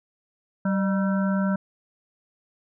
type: harmonic tone with a mistuned harmonic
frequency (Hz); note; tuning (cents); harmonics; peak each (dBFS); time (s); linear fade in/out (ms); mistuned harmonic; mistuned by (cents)
192.5; G3; -31; 1 / 3 / 5 / 7 / 8; -21 / -31 / -36 / -35 / -36; 0.65-1.56; 5; 3; +74
effects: none